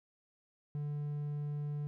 triangle tone, 146.83 Hz, D3, in tune, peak -33 dBFS, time 0.75-1.87 s, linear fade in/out 0 ms, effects none

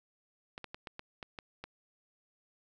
clicks, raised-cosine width 0.3 ms, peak -26 dBFS, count 8, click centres 0.579 / 0.643 / 0.745 / 0.872 / 0.994 / 1.228 / 1.388 / 1.64 s, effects none

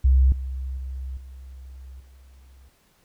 sine tone with level steps, 65.41 Hz, C2, in tune, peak -13 / -27 / -29 / -38 / -47 dBFS, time 0.04-2.69 s, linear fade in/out 10 ms, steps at 0.32 / 0.77 / 1.17 / 2 s, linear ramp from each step 2 ms, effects pink hiss -62 dBFS RMS until 3.04 s

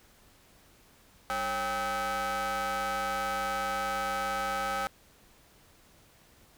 30% pulse ring-modulated tone, 246.9 Hz, B3, in tune, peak -24 dBFS, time 1.3-4.87 s, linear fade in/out 0 ms, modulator 1040 Hz, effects pink hiss -60 dBFS RMS until 6.57 s

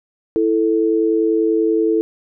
sine tone pair together, 329.6 / 440 Hz, E4 / A4, 0 / 0 cents, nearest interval perfect fourth, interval 500 cents, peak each -16 dBFS, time 0.36-2.01 s, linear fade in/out 0 ms, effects none

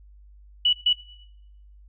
sine tone bursts at uneven times, 2950 Hz, F#7, 6 cents flat, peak -16 dBFS, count 2, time 0.65-0.73 / 0.86-0.93 s, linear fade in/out 5 ms, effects noise-tail reverb RT60 0.9 s tail -20 dB re dry + added 50 Hz sine -47 dBFS peak until 1.88 s

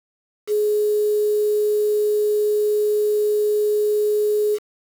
sine tone with quantisation, 420.4 Hz, G#4, 21 cents sharp, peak -16 dBFS, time 0.47-4.59 s, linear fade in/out 50 ms, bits 6, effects none

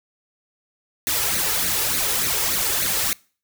white noise with flanger, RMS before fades -22 dBFS, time 1.07-3.13 s, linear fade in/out 0 ms, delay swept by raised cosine 0.47 to 2.37 ms, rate 3.4 Hz, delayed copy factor +0.65, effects noise-tail reverb RT60 0.4 s tail -24 dB re dry

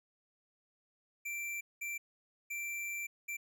square tone bursts at uneven times, 2349 Hz, D7, in tune, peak -38 dBFS, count 4, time 1.25-1.61 / 1.81-1.98 / 2.5-3.07 / 3.28-3.37 s, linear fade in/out 10 ms, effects none

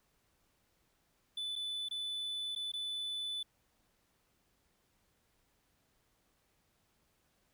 triangle tone with dropouts, 3492 Hz, A7, 14 cents flat, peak -35 dBFS, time 1.37-3.43 s, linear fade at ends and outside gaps 5 ms, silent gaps 1.556-1.56 / 1.887-1.91 / 2.551-2.56 / 2.719-2.736 s, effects pink hiss -75 dBFS RMS until 7.53 s

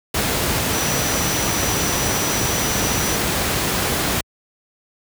sine tone in noise, 5890 Hz, F#8, 9 cents flat, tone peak -26 dBFS, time 0.73-3.16 s, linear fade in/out 5 ms, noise pink, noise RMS -20 dBFS, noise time 0.14-4.21 s, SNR -9 dB, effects high-pass 60 Hz 12 dB/octave

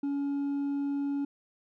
sine tone with hard clipping, 281.9 Hz, C#4, 29 cents sharp, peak -29 dBFS, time 0.03-1.25 s, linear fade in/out 5 ms, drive 2 dB, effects none

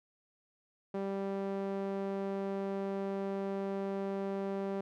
sawtooth tone with band-pass filter, 196 Hz, G3, in tune, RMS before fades -36 dBFS, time 0.94-4.81 s, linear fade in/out 5 ms, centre 450 Hz, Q 1.1, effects none

